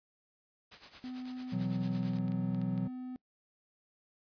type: noise with tremolo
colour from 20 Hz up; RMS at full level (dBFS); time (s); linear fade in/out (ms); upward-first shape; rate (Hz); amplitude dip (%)
white; -48; 0.71-2.18; 10; sine; 9; 75
type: tone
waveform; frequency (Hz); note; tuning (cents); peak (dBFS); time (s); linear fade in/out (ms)
triangle; 253.5; B3; +45; -37; 1.04-3.16; 0
type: clicks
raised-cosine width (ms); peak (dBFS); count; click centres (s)
0.2; -36; 10; 1.256 / 1.876 / 2.031 / 2.135 / 2.186 / 2.281 / 2.32 / 2.547 / 2.616 / 2.778
type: chord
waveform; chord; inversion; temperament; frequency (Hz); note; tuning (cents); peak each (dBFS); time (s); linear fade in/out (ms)
triangle; B suspended fourth; none; just; 123.47 / 164.63 / 185.21; B2 / E3 / F#3; 0 / -2 / +2; -36 / -37 / -31; 1.52-2.88; 10
effects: noise-tail reverb RT60 0.1 s tail -24 dB re dry + resampled to 11025 Hz